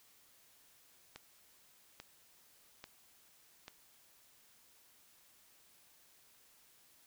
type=click train; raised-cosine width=0.2 ms; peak=-30 dBFS; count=4; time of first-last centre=1.16-3.681 s; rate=1.19 Hz; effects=white hiss -66 dBFS RMS until 7.06 s